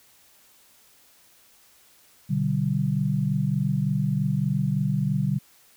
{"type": "chord", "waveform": "sine", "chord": "G major", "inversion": "first", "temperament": "equal with one note detuned", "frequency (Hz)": [123.47, 146.83, 192.41], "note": ["B2", "D3", "G3"], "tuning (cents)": [0, 0, -32], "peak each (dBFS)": [-28, -24, -26], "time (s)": [2.29, 5.39], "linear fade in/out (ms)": 20, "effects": ["white hiss -57 dBFS RMS until 5.76 s"]}